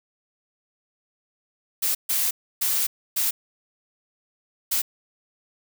blue noise bursts at uneven times, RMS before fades -23 dBFS, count 5, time 1.82-1.95 / 2.09-2.31 / 2.61-2.87 / 3.16-3.31 / 4.71-4.82 s, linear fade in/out 10 ms, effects none

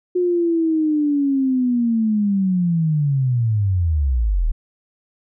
sine linear sweep, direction down, 362.2 to 34.65 Hz, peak -15 dBFS, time 0.15-4.52 s, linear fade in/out 10 ms, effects none

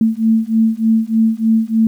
sine beating tone pair, 221.6 / 224.9 Hz, A3 / A3, +13 / +38 cents, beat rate 3.3 Hz, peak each -14 dBFS, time 0.01-1.87 s, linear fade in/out 2 ms, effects 8-bit

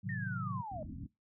sine chord, A diminished seventh, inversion none, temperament equal, 110 / 130.81 / 155.56 / 185 Hz, A2 / C3 / Eb3 / Gb3, 0 / 0 / 0 / 0 cents, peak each -40 / -41 / -44 / -40 dBFS, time 0.03-0.62 s, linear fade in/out 20 ms
sine linear sweep, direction down, 1864.7 to 587.3 Hz, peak -40 dBFS, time 0.09-0.83 s, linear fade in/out 2 ms
pink low-pass noise, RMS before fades -42 dBFS, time 0.71-1.07 s, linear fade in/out 10 ms, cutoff 300 Hz, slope 96 dB/octave
effects noise-tail reverb RT60 0.2 s tail -21 dB re dry + high-pass 60 Hz 12 dB/octave

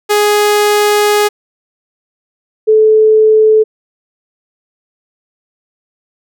sawtooth / sine tone pair in turn, 416.1 / 434.5 Hz, G#4 / A4, +3 / -22 cents, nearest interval minor second, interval 75 cents, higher second, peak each -4 dBFS, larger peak neither, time 0.09-1.29 / 2.67-3.64 s, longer first, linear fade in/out 20 ms, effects none

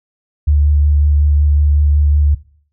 sine tone with vibrato, 73.42 Hz, D2, in tune, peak -8 dBFS, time 0.47-2.35 s, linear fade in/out 10 ms, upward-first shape sine, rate 5.4 Hz, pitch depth 15 cents each way, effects noise-tail reverb RT60 0.5 s tail -18 dB re dry

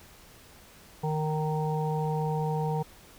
harmonic tone, 154.6 Hz, D#3, 11 cents flat, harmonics 1 / 3 / 5 / 6, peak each -28 / -33 / -35 / -36 dBFS, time 1.03-2.83 s, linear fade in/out 10 ms, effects pink hiss -53 dBFS RMS until 3.18 s

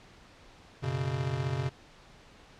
square chord, F# suspended fourth, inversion none, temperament just, 92.5 / 123.33 / 138.75 Hz, F#2 / B2 / C#3, 0 / -2 / +2 cents, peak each -39 / -34 / -33 dBFS, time 0.82-1.7 s, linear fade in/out 20 ms, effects pink hiss -55 dBFS RMS until 2.59 s + low-pass 5000 Hz 12 dB/octave

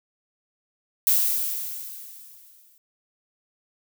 violet noise with exponential decay, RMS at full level -18 dBFS, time 1.07-2.78 s, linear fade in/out 1 ms, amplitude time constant 370 ms, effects none

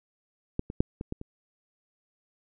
clicks, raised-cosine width 3 ms, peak -14 / -23 / -8 / -21 / -19 / -26 dBFS, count 6, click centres 0.594 / 0.701 / 0.805 / 1.011 / 1.124 / 1.214 s, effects none

